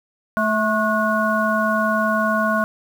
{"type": "harmonic tone with a mistuned harmonic", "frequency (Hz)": 217.4, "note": "A3", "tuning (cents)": -21, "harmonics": [1, 3, 5, 7], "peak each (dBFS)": [-22, -22, -22, -22], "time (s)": [0.37, 2.64], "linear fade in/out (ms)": 0, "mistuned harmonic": 7, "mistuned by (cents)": -73, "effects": ["7-bit"]}